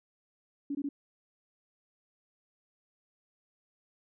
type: tone bursts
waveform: sine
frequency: 283.6 Hz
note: C#4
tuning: 40 cents sharp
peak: -31 dBFS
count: 3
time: 0.7-0.89 s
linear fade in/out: 5 ms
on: 50 ms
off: 20 ms
effects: none